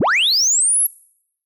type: linear sweep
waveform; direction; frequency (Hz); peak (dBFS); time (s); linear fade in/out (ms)
sine; up; 73.3 to 11510; -10; 0-0.87; 10
effects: noise-tail reverb RT60 0.7 s tail -25 dB re dry + tanh soft clip ceiling -12 dBFS